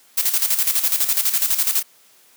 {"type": "noise with tremolo", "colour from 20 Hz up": "blue", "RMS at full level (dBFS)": -17, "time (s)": [0.17, 1.83], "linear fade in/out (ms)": 10, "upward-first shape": "square", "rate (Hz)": 12, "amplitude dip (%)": 65, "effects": ["white hiss -53 dBFS RMS until 2.36 s", "high-pass 200 Hz 12 dB/octave"]}